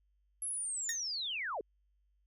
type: linear sweep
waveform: sine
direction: down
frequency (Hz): 11175 to 349.2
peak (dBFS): -35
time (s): 0.42-1.61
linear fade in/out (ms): 2
type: tone with exponential decay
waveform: sawtooth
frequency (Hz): 1841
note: A#6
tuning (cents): -22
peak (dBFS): -28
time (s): 0.89-1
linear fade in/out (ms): 2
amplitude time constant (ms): 23
effects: added 50 Hz sine -70 dBFS peak until 2.26 s